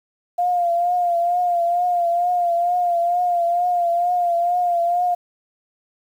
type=tone with vibrato; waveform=sine; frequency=700 Hz; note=F5; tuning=4 cents sharp; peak=-16 dBFS; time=0.38-5.15 s; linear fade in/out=10 ms; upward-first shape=triangle; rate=2.2 Hz; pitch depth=51 cents each way; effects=8-bit